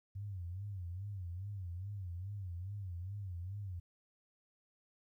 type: tone with vibrato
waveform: sine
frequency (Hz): 94.1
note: F#2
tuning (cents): +30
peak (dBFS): -40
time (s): 0.15-3.8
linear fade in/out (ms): 10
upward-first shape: sine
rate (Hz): 2.4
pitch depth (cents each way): 160
effects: 13-bit